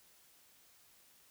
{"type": "silence", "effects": ["white hiss -65 dBFS RMS until 1.3 s"]}